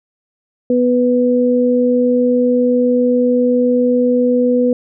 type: tone pair together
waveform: sine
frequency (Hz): 246.9 / 494.4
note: B3 / B4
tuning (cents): 0 / +2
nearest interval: octave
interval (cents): 1202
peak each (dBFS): -13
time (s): 0.7-4.73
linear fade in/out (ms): 2
effects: none